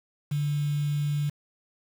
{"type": "tone with quantisation", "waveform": "sine", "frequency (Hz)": 146.2, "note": "D3", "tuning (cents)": -7, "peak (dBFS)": -24, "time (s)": [0.31, 1.3], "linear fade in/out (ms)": 10, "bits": 7, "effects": []}